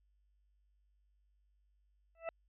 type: tone with exponential growth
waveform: 40% pulse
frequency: 660 Hz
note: E5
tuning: 2 cents sharp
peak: -33 dBFS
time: 2.15-2.29 s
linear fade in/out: 1 ms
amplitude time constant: 30 ms
effects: added 50 Hz sine -70 dBFS peak until 2.48 s + resampled to 8000 Hz